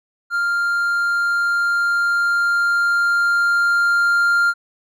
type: tone with level ramp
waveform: triangle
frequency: 1396.9 Hz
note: F6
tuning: in tune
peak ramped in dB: -15 to -11 dBFS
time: 0.3-4.54 s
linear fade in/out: 50 ms
effects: none